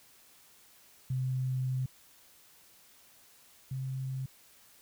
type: tone pair in turn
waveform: sine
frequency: 129.4 / 132.12 Hz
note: C3 / C3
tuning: -19 / +17 cents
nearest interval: unison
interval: 36 cents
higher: second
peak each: -29 / -33 dBFS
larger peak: first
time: 1.1-1.86 / 3.71-4.26 s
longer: first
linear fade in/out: 5 ms
effects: white hiss -60 dBFS RMS until 4.81 s